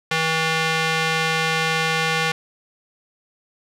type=tone with band-pass filter; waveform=square; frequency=160.9 Hz; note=E3; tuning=42 cents flat; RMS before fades=-21 dBFS; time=0.11-2.32 s; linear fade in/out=5 ms; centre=2400 Hz; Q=0.88; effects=none